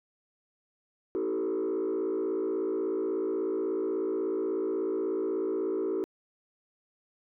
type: tone with frequency modulation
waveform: sine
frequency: 381.5 Hz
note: G4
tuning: 47 cents flat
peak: -25 dBFS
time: 1.15-6.04 s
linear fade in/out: 0 ms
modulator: 56.4 Hz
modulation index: 1.2
effects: tanh soft clip ceiling -26 dBFS